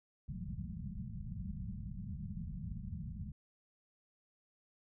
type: low-pass noise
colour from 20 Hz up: white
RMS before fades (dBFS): -43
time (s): 0.28-3.32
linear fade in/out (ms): 5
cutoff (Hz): 210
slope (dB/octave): 96
effects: none